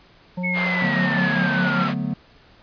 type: harmonic tone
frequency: 180 Hz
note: F#3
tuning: 47 cents flat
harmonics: 1 / 3 / 5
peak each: -24 / -34 / -37 dBFS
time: 0.37-1.84 s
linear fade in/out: 10 ms
type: linear sweep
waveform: sine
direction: down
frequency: 2217 to 1318.5 Hz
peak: -22 dBFS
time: 0.43-1.89 s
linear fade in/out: 20 ms
type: band-pass noise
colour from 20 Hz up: pink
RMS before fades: -29 dBFS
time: 0.53-1.95 s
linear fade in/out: 50 ms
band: 630 to 2900 Hz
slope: 12 dB/octave
type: chord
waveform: triangle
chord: B minor seventh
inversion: first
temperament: equal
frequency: 146.83 / 185 / 220 / 246.9 Hz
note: D3 / F#3 / A3 / B3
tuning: 0 / 0 / 0 / 0 cents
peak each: -26 dBFS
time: 0.82-2.14 s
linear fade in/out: 5 ms
effects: pink hiss -52 dBFS RMS until 2.62 s + resampled to 11025 Hz